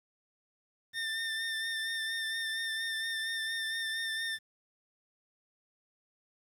25% pulse tone with vibrato, 1800 Hz, A6, 39 cents sharp, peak -29 dBFS, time 0.93-4.39 s, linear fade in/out 50 ms, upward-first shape sine, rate 4.3 Hz, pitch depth 25 cents each way, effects low-pass 10000 Hz 12 dB/octave + 10-bit

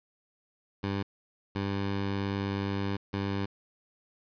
15% pulse tone bursts at uneven times, 99 Hz, G2, 18 cents sharp, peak -23 dBFS, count 3, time 0.83-1.03 / 1.55-2.97 / 3.13-3.46 s, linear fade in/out 10 ms, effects resampled to 11025 Hz + 9-bit

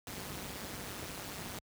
pink noise with amplitude modulation, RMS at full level -39 dBFS, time 0.07-1.59 s, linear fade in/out 2 ms, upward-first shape sine, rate 198 Hz, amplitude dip 85%, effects high-pass 60 Hz 12 dB/octave

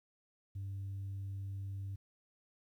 sine tone, 98 Hz, G2, in tune, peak -37 dBFS, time 0.55-1.96 s, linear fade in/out 10 ms, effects tanh soft clip ceiling -37 dBFS + 12-bit

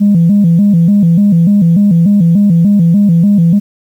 sine tone with vibrato, 185 Hz, F#3, in tune, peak -3 dBFS, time 0-3.6 s, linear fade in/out 20 ms, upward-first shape square, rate 3.4 Hz, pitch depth 170 cents each way, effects tanh soft clip ceiling -1 dBFS + 7-bit

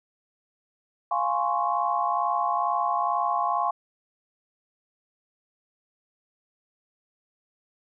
sine chord, Db major seventh, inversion first, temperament equal, 698.5 / 830.6 / 1046.5 / 1108.7 Hz, F5 / Ab5 / C6 / Db6, 0 / 0 / 0 / 0 cents, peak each -28 dBFS, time 1.11-3.71 s, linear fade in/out 5 ms, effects none

